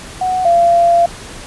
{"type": "tone pair in turn", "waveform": "sine", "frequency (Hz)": [740, 686.2], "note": ["F#5", "F5"], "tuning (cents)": [0, -31], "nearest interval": "minor second", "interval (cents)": 131, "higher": "first", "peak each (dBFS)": [-13, -7], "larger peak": "second", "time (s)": [[0.21, 0.45], [0.45, 1.06]], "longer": "second", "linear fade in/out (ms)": 5, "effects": ["pink hiss -32 dBFS RMS until 1.46 s", "resampled to 24000 Hz"]}